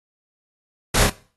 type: noise with echo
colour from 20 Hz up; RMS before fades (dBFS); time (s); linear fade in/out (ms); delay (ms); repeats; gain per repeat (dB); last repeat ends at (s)
pink; -19; 0.94-1.04; 5; 29; 2; -2; 1.098
effects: noise-tail reverb RT60 0.4 s tail -19 dB re dry + AAC 32 kbps